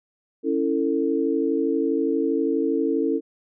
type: chord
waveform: sine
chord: A major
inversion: first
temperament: equal with one note detuned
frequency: 277.2 / 329.6 / 447.7 Hz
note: C#4 / E4 / A4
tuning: 0 / 0 / +30 cents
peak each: -24 dBFS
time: 0.43-3.21 s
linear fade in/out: 50 ms
effects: none